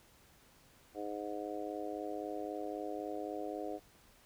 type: harmonic tone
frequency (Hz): 103.83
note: G#2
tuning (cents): 0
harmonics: 3 / 4 / 5 / 6 / 7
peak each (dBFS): -43 / -44 / -45 / -46 / -45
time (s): 0.94-3.8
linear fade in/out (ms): 50
effects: pink hiss -64 dBFS RMS until 4.25 s